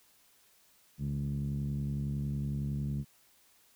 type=tone with low-pass filter; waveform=10% pulse; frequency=70.9 Hz; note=C#2; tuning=40 cents sharp; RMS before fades=-34 dBFS; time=0.98-3.05 s; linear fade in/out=50 ms; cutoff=170 Hz; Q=4.3; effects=white hiss -65 dBFS RMS until 3.75 s